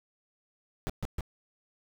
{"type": "noise bursts", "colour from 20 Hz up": "brown", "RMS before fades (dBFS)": -32, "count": 3, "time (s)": [0.87, 1.208], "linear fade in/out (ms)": 0, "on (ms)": 26, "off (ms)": 130, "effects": []}